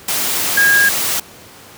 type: tone in noise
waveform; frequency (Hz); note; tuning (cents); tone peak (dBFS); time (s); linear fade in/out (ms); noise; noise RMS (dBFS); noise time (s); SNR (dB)
sine; 1632; G#6; -31; -9; 0.57-0.89; 5; white; -18; 0.08-1.2; +6
effects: pink hiss -39 dBFS RMS until 1.77 s + high-pass 100 Hz 12 dB/octave

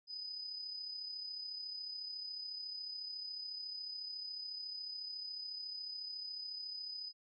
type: tone with amplitude modulation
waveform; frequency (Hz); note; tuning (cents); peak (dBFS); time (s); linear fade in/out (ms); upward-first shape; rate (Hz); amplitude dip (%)
sine; 4996; D#8; +6; -40; 0.07-7.13; 50; sine; 34; 45
effects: none

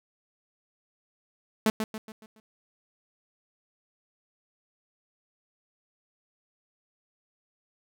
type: tone with echo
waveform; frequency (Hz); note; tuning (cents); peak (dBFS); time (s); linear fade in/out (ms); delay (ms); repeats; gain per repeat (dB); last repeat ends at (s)
sawtooth; 218.1; A3; -15; -16; 1.66-1.7; 2; 140; 5; -7; 2.4
effects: none

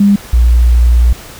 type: tone pair in turn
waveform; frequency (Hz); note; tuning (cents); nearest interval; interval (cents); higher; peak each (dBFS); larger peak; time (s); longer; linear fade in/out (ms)
sine; 201.5 / 59.6; G3 / A#1; +48 / +39; octave + major sixth; 2109; first; -4; neither; 0-0.16 / 0.33-1.13; second; 5
effects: pink hiss -32 dBFS RMS until 1.39 s

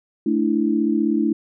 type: chord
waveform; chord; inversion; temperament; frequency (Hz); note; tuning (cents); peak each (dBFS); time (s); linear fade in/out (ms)
sine; A suspended fourth; none; equal; 220 / 293.7 / 329.6; A3 / D4 / E4; 0 / 0 / 0; -21 / -21 / -21; 0.26-1.33; 5
effects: none

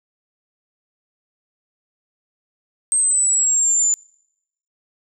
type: exponential sweep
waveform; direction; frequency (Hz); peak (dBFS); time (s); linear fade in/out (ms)
sine; down; 8372 to 7040; -14; 2.92-3.94; 0
effects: noise-tail reverb RT60 0.8 s tail -26 dB re dry

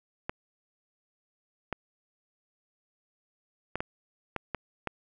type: clicks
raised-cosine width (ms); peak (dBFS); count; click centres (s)
0.5; -16; 7; 0.295 / 1.727 / 3.756 / 3.805 / 4.363 / 4.547 / 4.873
effects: none

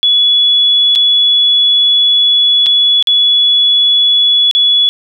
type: tone with dropouts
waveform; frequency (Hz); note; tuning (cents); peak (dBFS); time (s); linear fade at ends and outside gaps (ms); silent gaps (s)
sine; 3401; G#7; +40; -6; 0.03-4.89; 0; 0.952-0.958 / 2.661-2.666 / 3.026-3.072 / 4.512-4.55
effects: none

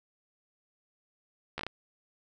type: slowing click train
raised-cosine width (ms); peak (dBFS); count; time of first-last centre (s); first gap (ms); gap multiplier
0.3; -19; 5; 1.58-1.666; 13; 1.35
effects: none

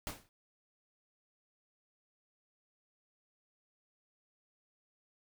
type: noise with exponential decay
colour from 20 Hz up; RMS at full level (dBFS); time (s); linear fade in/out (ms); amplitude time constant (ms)
pink; -37; 0.07-0.29; 0; 47
effects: none

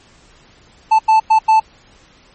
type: tone bursts at uneven times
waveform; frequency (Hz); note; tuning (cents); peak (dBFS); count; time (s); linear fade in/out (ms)
triangle; 879; A5; -2; -5; 4; 0.91-0.99 / 1.08-1.2 / 1.3-1.39 / 1.48-1.6; 10
effects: pink hiss -48 dBFS RMS until 2.34 s + MP3 32 kbps

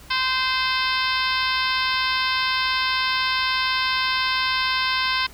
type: harmonic tone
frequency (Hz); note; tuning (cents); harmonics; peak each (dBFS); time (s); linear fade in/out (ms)
518; C5; -17; 2 / 3 / 4 / 5 / 6 / 7 / 8 / 9 / 10; -25 / -27 / -28 / -29 / -30 / -30 / -31 / -32 / -32; 0.1-5.27; 10
effects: added 60 Hz sine -47 dBFS peak until 5.33 s + pink hiss -47 dBFS RMS until 5.33 s

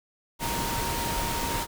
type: tone in noise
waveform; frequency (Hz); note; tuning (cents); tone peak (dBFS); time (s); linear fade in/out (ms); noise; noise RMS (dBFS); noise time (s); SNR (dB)
sine; 932.3; A#5; 0; -32; 0.39-1.67; 50; pink; -30; 0.39-1.67; -5
effects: none

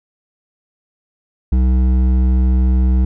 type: tone with hard clipping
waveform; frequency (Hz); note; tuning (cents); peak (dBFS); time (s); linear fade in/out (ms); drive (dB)
triangle; 63.3; B1; +43; -12; 1.52-3.05; 5; 13
effects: none

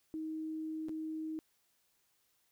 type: tone with dropouts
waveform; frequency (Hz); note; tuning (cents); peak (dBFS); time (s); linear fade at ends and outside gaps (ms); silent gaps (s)
sine; 315.3; D#4; +23; -37; 0.14-1.39; 0; 0.885-0.893
effects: white hiss -75 dBFS RMS until 2.51 s

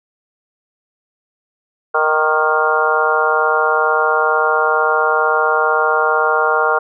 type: harmonic tone with a mistuned harmonic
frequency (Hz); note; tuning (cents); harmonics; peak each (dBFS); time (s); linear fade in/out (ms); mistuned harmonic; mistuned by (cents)
155.56; D#3; 0; 3 / 4 / 5 / 6 / 7 / 8 / 9; -19 / -21 / -20 / -22 / -20 / -22 / -17; 1.94-6.79; 10; 8; -47
effects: none

